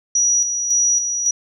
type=tone with tremolo; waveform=sine; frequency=5820 Hz; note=F#8; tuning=29 cents flat; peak=-13 dBFS; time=0.15-1.31 s; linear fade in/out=5 ms; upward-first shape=square; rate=1.8 Hz; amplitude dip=50%; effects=none